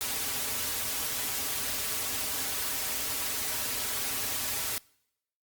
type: noise with comb filter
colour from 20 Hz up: white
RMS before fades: -32 dBFS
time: 0.01-4.78 s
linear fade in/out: 0 ms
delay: 5.7 ms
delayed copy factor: -1
effects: noise-tail reverb RT60 0.8 s tail -25 dB re dry + Opus 48 kbps